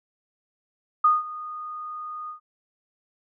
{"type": "tone with ADSR envelope", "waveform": "sine", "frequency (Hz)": 1232, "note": "D#6", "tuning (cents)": -17, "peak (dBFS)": -13, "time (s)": [1.04, 2.4], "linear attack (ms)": 7, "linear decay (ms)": 180, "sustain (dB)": -19, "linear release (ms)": 110, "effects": []}